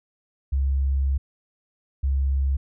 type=tone pair in turn; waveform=sine; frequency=68 / 68 Hz; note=C#2 / C#2; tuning=-33 / -33 cents; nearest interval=unison; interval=0 cents; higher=neither; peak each=-19 dBFS; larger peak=neither; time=0.52-1.18 / 2.03-2.57 s; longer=first; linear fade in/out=10 ms; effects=none